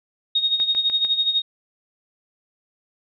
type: tone with tremolo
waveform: sine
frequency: 3729 Hz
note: A#7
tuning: in tune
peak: -15 dBFS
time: 0.35-1.42 s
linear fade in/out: 5 ms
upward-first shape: sine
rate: 12 Hz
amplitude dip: 70%
type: click train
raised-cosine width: 0.3 ms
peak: -19 dBFS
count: 4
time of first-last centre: 0.6-1.048 s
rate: 6.69 Hz
effects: none